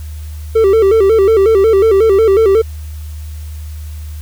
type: tone with vibrato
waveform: triangle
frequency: 417.1 Hz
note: G#4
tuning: 7 cents sharp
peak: -4 dBFS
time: 0.55-2.62 s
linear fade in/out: 10 ms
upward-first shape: square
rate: 5.5 Hz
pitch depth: 120 cents each way
effects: added 76 Hz sine -23 dBFS peak until 4.21 s + white hiss -42 dBFS RMS until 4.21 s